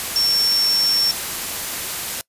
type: tone in noise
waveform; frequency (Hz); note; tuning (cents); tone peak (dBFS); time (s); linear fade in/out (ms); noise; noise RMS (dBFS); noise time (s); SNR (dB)
sine; 5450; F8; -43; -15; 0.16-1.11; 0; white; -26; 0-2.21; +8
effects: noise-tail reverb RT60 0.1 s tail -23 dB re dry + resampled to 32000 Hz